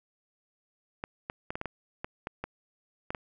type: clicks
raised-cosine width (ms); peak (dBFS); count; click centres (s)
0.5; -19; 11; 1.039 / 1.299 / 1.505 / 1.555 / 1.614 / 1.657 / 2.045 / 2.271 / 2.44 / 3.105 / 3.148
effects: none